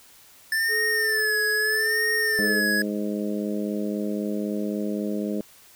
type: tone with vibrato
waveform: square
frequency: 1760 Hz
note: A6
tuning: in tune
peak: -22 dBFS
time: 0.52-2.82 s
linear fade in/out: 2 ms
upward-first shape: sine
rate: 0.79 Hz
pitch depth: 88 cents each way
type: tone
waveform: triangle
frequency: 430.5 Hz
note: A4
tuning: 38 cents flat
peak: -27 dBFS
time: 0.68-2.64 s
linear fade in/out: 50 ms
type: harmonic tone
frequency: 103.83 Hz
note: G#2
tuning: in tune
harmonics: 2 / 3 / 4 / 5 / 6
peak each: -27 / -31 / -33 / -35 / -37 dBFS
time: 2.39-5.41 s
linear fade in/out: 0 ms
effects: white hiss -52 dBFS RMS until 5.75 s